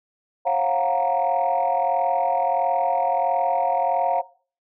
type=chord; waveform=sine; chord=Gb major seventh; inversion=second; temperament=equal with one note detuned; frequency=542.6 / 698.5 / 740 / 932.3 Hz; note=Db5 / F5 / Gb5 / Bb5; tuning=-37 / 0 / 0 / 0 cents; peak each=-24 / -21 / -23 / -24 dBFS; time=0.45-4.22 s; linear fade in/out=20 ms; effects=noise-tail reverb RT60 0.4 s tail -19 dB re dry + tanh soft clip ceiling -12 dBFS